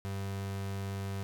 35% pulse tone, 98 Hz, G2, in tune, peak -33 dBFS, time 0.05-1.23 s, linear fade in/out 0 ms, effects 12-bit

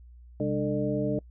sine tone cluster, 130 / 200.6 / 297 / 443.7 / 600 Hz, C3 / G3 / D4 / A4 / D5, -11 / +40 / +20 / +14 / +37 cents, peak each -32 / -32 / -30 / -32 / -32 dBFS, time 0.4-1.19 s, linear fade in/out 2 ms, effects noise-tail reverb RT60 0.1 s tail -26 dB re dry + added 60 Hz sine -47 dBFS peak until 1.3 s

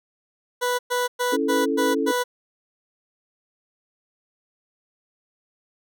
20% pulse tone bursts, 492.6 Hz, B4, 5 cents flat, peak -16 dBFS, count 6, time 0.61-2.24 s, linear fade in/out 20 ms, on 180 ms, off 110 ms
sine chord, A major, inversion first, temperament equal, 277.2 / 329.6 / 440 Hz, C#4 / E4 / A4, 0 / 0 / 0 cents, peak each -24 / -27 / -24 dBFS, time 1.32-2.12 s, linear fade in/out 10 ms
effects none

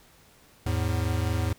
square tone pair together, 82.41 / 106.89 Hz, E2 / A2, 0 / -50 cents, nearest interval perfect fourth, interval 450 cents, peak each -28 dBFS, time 0.66-1.53 s, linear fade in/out 5 ms, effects pink hiss -57 dBFS RMS until 1.58 s

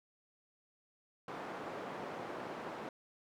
white band-pass noise, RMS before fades -44 dBFS, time 1.28-2.89 s, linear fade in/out 2 ms, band 200 to 920 Hz, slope 12 dB/octave, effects none

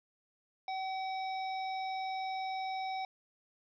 harmonic tone, 761 Hz, F#5, 48 cents sharp, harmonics 1 / 3 / 5 / 7, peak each -35 / -45 / -49 / -52 dBFS, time 0.68-3.05 s, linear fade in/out 2 ms, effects none

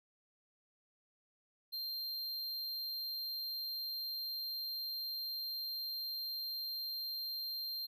square tone, 4176 Hz, C8, 4 cents flat, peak -39 dBFS, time 1.72-7.87 s, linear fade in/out 20 ms, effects none

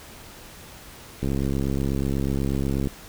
click train, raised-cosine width 3 ms, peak -13 dBFS, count 113, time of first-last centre 1.23-2.872 s, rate 68.2 Hz, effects pink hiss -44 dBFS RMS until 3.08 s

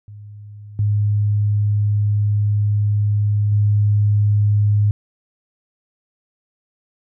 sine tone with level steps, 103.83 Hz, G#2, in tune, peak -34 / -14 / -12 dBFS, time 0.08-4.91 s, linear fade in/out 0 ms, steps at 0.79 / 3.52 s, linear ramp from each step 2 ms, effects none

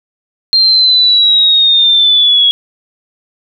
sine linear sweep, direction down, 4196 to 3322 Hz, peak -5 dBFS, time 0.53-2.51 s, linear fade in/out 0 ms, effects none

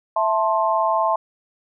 sine chord, A minor, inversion second, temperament just, 660 / 880 / 1056 Hz, E5 / A5 / C6, +2 / 0 / +16 cents, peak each -21 dBFS, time 0.16-1.16 s, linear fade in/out 5 ms, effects none

